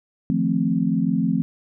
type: chord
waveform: sine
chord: F dominant seventh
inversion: third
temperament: equal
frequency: 155.56 / 174.61 / 220 / 261.6 Hz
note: Eb3 / F3 / A3 / C4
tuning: 0 / 0 / 0 / 0 cents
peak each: -28 / -22 / -23 / -23 dBFS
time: 0.3-1.42 s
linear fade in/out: 0 ms
effects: none